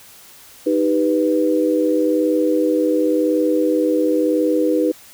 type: chord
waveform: sine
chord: Eb augmented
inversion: none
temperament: equal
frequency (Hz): 311.1 / 392 / 493.9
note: Eb4 / G4 / B4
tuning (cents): 0 / 0 / 0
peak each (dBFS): -17 / -22 / -18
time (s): 0.66-4.92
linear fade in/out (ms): 10
effects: white hiss -44 dBFS RMS until 5.13 s